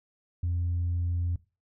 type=tone; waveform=sine; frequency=86.8 Hz; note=F2; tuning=10 cents flat; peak=-24 dBFS; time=0.43-1.36 s; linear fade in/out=5 ms; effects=noise-tail reverb RT60 0.3 s tail -21 dB re dry + tanh soft clip ceiling -23 dBFS